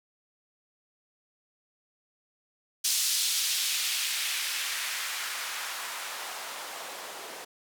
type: noise with band-pass filter sweep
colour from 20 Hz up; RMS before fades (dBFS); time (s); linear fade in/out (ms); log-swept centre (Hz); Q
blue; -32; 2.84-7.45; 10; 4900 to 500; 1.1
effects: none